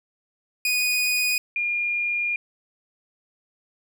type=tone pair in turn; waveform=sawtooth / sine; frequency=2477 / 2416 Hz; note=D#7 / D7; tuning=-8 / +48 cents; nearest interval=unison; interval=44 cents; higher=first; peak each=-17 / -22 dBFS; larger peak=first; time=0.65-1.38 / 1.56-2.36 s; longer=second; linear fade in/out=2 ms; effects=none